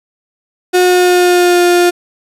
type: tone with pitch glide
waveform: 35% pulse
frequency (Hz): 362.2 to 352.3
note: F#4 to F4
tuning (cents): -37 to +15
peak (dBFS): -5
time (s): 0.73-1.91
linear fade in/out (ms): 20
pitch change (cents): -48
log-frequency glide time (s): 0.84-1.63
effects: resampled to 32000 Hz